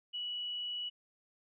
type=tone; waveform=sine; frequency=2939 Hz; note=F#7; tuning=12 cents flat; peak=-36 dBFS; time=0.13-0.9 s; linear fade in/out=20 ms; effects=none